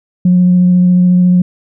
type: tone with vibrato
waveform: sine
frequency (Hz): 179.9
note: F#3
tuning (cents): -48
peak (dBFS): -4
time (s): 0.25-1.42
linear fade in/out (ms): 5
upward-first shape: sine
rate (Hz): 14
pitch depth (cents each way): 10
effects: tanh soft clip ceiling -1 dBFS